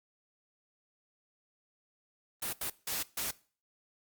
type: noise bursts at uneven times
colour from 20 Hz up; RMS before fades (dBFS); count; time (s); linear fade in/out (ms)
white; -35; 4; 2.42-2.53 / 2.61-2.7 / 2.87-3.03 / 3.17-3.31; 5
effects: noise-tail reverb RT60 0.4 s tail -20 dB re dry + Opus 32 kbps